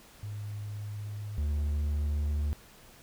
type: tone pair in turn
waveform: sine / triangle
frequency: 103.83 / 73.78 Hz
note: G#2 / D2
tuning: 0 / +9 cents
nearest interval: tritone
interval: 591 cents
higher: first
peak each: -35 / -25 dBFS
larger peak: second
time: 0.23-1.38 / 1.38-2.53 s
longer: neither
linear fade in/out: 0 ms
effects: pink hiss -55 dBFS RMS until 3.02 s